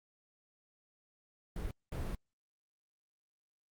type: noise bursts at uneven times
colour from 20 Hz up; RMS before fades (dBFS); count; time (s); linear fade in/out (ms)
brown; -38; 2; 1.56-1.71 / 1.92-2.15; 2
effects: Opus 32 kbps